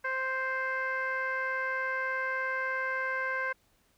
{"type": "tone with low-pass filter", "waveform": "15% pulse", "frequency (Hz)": 523.3, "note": "C5", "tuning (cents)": 0, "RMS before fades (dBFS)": -32, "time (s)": [0.04, 3.53], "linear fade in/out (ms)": 10, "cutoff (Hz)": 1800, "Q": 3.5, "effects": ["pink hiss -69 dBFS RMS until 3.97 s"]}